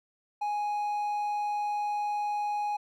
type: tone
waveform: triangle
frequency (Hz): 830.6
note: G#5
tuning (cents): 0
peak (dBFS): -26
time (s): 0.41-2.77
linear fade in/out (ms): 10
effects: none